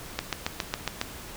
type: click train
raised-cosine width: 0.2 ms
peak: -9 dBFS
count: 7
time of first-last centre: 0.19-1.014 s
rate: 7.28 Hz
effects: pink hiss -42 dBFS RMS until 1.36 s